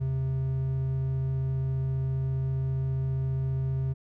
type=tone pair together; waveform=triangle; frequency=77.78 / 132.67 Hz; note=D#2 / C3; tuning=0 / +24 cents; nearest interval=major sixth; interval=924 cents; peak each=-34 / -24 dBFS; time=0-3.94 s; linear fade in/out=20 ms; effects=none